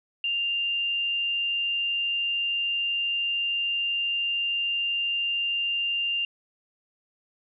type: tone with frequency modulation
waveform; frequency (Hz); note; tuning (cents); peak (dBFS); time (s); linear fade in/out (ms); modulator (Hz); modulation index
sine; 2793; F7; -1; -24; 0.24-6.25; 2; 98; 0.21
effects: none